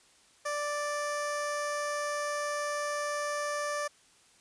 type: tone with notch filter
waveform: 15% pulse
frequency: 587.3 Hz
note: D5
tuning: in tune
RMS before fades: -33 dBFS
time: 0.45-3.88 s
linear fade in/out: 10 ms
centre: 2700 Hz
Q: 1.7
effects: white hiss -62 dBFS RMS until 4.4 s + resampled to 22050 Hz